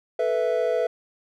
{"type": "chord", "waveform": "triangle", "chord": "A suspended second", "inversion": "none", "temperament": "equal", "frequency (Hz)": [440, 493.9, 659.3], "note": ["A4", "B4", "E5"], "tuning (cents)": [0, 0, 0], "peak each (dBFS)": [-25, -22, -23], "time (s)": [0.19, 0.87], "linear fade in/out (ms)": 5, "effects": []}